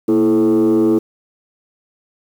sine tone with frequency modulation, 330.7 Hz, E4, 6 cents sharp, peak -8 dBFS, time 0.08-0.99 s, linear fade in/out 10 ms, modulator 99.6 Hz, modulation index 0.93, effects tanh soft clip ceiling -9 dBFS + 7-bit

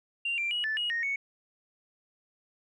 sine tone with pitch steps, 2775 / 2364 / 2909 / 1753 / 2892 / 1859 / 2218 Hz, F7 / D7 / F#7 / A6 / F#7 / A#6 / C#7, -12 / +11 / -30 / -7 / -40 / -5 / 0 cents, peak -27 dBFS, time 0.25-1.16 s, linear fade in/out 5 ms, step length 130 ms, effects tanh soft clip ceiling -23 dBFS

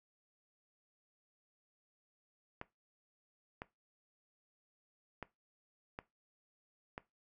clicks, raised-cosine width 0.5 ms, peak -27 dBFS, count 5, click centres 2.614 / 3.619 / 5.227 / 5.989 / 6.979 s, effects noise-tail reverb RT60 0.2 s tail -18 dB re dry

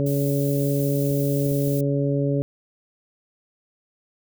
harmonic tone, 140.9 Hz, C#3, 29 cents sharp, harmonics 1 / 2 / 3 / 4, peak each -22 / -25 / -27 / -28 dBFS, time 0-2.42 s, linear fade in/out 0 ms
violet noise, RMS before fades -35 dBFS, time 0.06-1.81 s, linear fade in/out 5 ms
clicks, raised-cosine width 3 ms, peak -26 dBFS, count 4, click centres 1.11 / 1.463 / 1.515 / 1.676 s
effects none

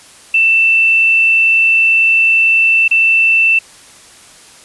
sine tone with dropouts, 2669 Hz, E7, 21 cents sharp, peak -7 dBFS, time 0.34-3.59 s, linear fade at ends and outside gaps 5 ms, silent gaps 2.88-2.911 s, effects white hiss -40 dBFS RMS until 4.64 s + resampled to 24000 Hz

